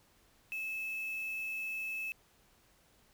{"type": "tone with quantisation", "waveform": "sine", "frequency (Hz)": 2609, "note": "E7", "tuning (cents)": -18, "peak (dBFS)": -36, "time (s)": [0.52, 2.12], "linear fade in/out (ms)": 0, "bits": 8, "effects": ["pink hiss -67 dBFS RMS until 3.13 s"]}